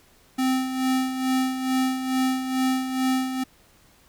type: tone with tremolo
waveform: square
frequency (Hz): 259.9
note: C4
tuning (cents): -11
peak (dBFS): -20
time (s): 0.38-3.44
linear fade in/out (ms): 10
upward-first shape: sine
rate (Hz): 2.3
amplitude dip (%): 60
effects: pink hiss -57 dBFS RMS until 4.08 s